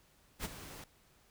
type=noise with ADSR envelope; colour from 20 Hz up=pink; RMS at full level=-37 dBFS; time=0.39-0.84 s; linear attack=58 ms; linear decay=23 ms; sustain=-12 dB; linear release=3 ms; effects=pink hiss -67 dBFS RMS until 1.3 s